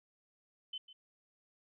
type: tone with echo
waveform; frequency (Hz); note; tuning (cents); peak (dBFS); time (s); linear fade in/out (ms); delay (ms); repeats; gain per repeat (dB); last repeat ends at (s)
sine; 3051; G7; -48; -39; 0.73-0.78; 5; 150; 1; -14; 0.93
effects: none